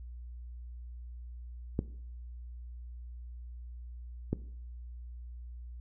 clicks, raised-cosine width 3 ms, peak -16 dBFS, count 2, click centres 1.791 / 4.33 s, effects noise-tail reverb RT60 0.6 s tail -18 dB re dry + added 60 Hz sine -42 dBFS peak until 5.8 s

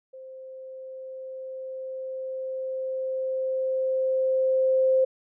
sine tone with level ramp, 523.3 Hz, C5, in tune, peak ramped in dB -40 to -17 dBFS, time 0.13-5.05 s, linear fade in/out 10 ms, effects none

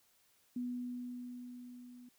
sine tone with level ramp, 246.2 Hz, B3, 5 cents flat, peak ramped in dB -35 to -52 dBFS, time 0.56-2.09 s, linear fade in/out 5 ms, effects white hiss -71 dBFS RMS until 2.18 s

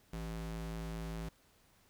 square ring-modulated tone, 110 Hz, A2, in tune, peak -37 dBFS, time 0.13-1.29 s, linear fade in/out 5 ms, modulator 56.2 Hz, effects pink hiss -68 dBFS RMS until 1.89 s

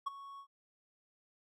triangle tone with ADSR envelope, 1108.7 Hz, C#6, in tune, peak -29 dBFS, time 0.06-0.47 s, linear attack 12 ms, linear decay 17 ms, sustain -16 dB, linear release 78 ms, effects none

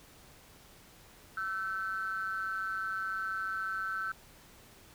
triangle ring-modulated tone, 97.1 Hz, G2, 16 cents flat, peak -27 dBFS, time 1.37-4.12 s, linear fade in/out 5 ms, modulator 1430 Hz, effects tanh soft clip ceiling -25 dBFS + pink hiss -57 dBFS RMS until 4.94 s

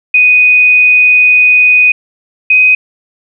sine tone pair in turn, 2489 / 2509 Hz, D#7 / D#7, 0 / +14 cents, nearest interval unison, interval 14 cents, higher second, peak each -3 dBFS, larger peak neither, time 0.14-1.92 / 2.5-2.75 s, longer first, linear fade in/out 5 ms, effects none

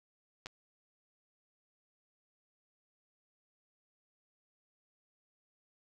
clicks, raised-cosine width 0.2 ms, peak -24 / -28 dBFS, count 2, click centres 0.46 / 0.468 s, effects none

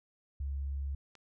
sine tone, 69.3 Hz, C#2, in tune, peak -33 dBFS, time 0.4-0.95 s, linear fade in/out 5 ms
click, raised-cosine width 0.2 ms, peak -38 dBFS, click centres 1.153 s
effects none

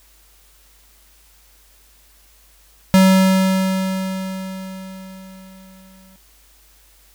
square tone with exponential decay, 189.4 Hz, F#3, 41 cents sharp, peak -8 dBFS, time 2.94-6.16 s, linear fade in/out 0 ms, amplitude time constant 700 ms, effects added 50 Hz sine -53 dBFS peak until 7.14 s + white hiss -53 dBFS RMS until 7.14 s

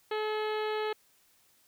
harmonic tone with a mistuned harmonic, 429.1 Hz, A4, 43 cents flat, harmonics 1 / 2 / 3 / 4 / 5 / 6 / 7 / 8 / 9 / 10, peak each -31 / -37 / -41 / -43 / -45 / -47 / -48 / -49 / -50 / -51 dBFS, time 0.11-0.93 s, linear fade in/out 5 ms, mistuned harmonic 8, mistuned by -46 cents, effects white hiss -66 dBFS RMS until 1.67 s

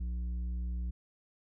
triangle tone with tanh clipping, 60.2 Hz, B1, 44 cents flat, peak -34 dBFS, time 0-0.91 s, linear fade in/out 10 ms, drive 11 dB, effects none

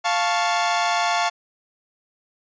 sawtooth chord, F augmented, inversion none, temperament equal, 698.5 / 880 / 1108.7 Hz, F5 / A5 / C#6, 0 / 0 / 0 cents, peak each -18 / -20 / -22 dBFS, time 0.04-1.3 s, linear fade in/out 20 ms, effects resampled to 16000 Hz

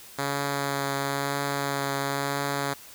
5% pulse tone with vibrato, 140 Hz, C#3, 18 cents sharp, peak -15 dBFS, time 0.18-2.74 s, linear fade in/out 10 ms, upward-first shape triangle, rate 0.99 Hz, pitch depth 16 cents each way, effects white hiss -47 dBFS RMS until 2.94 s

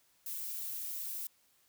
violet noise, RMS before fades -40 dBFS, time 0.26-1.27 s, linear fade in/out 2 ms, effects white hiss -70 dBFS RMS until 1.68 s

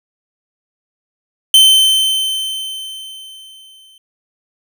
45% pulse tone with exponential decay, 3086 Hz, G7, 28 cents flat, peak -3 dBFS, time 1.54-3.98 s, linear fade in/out 2 ms, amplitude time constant 530 ms, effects none

